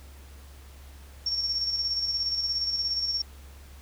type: tone with tremolo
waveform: sine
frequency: 5490 Hz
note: F8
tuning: 31 cents flat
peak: -24 dBFS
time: 1.26-3.22 s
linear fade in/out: 5 ms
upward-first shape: square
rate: 17 Hz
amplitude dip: 40%
effects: added 69 Hz sine -45 dBFS peak until 3.81 s + pink hiss -54 dBFS RMS until 3.81 s